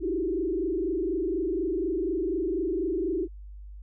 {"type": "tone with frequency modulation", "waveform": "sine", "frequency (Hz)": 352, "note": "F4", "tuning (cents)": 14, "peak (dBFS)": -25, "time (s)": [0, 3.28], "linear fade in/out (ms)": 50, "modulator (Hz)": 24.1, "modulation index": 1.8, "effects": ["added 50 Hz sine -40 dBFS peak until 3.82 s"]}